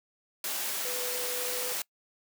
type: tone in noise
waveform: sine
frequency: 496.3 Hz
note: B4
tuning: 8 cents sharp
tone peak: -37 dBFS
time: 0.85-1.73 s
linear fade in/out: 2 ms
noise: white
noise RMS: -33 dBFS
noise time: 0.44-1.82 s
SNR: -7 dB
effects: noise-tail reverb RT60 0.1 s tail -24 dB re dry + high-pass 300 Hz 12 dB/octave